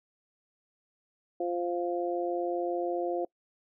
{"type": "harmonic tone", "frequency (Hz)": 174.61, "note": "F3", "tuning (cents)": 0, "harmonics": [2, 3, 4], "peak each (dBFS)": [-31, -34, -34], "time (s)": [1.4, 3.25], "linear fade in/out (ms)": 5, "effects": ["noise-tail reverb RT60 0.1 s tail -24 dB re dry"]}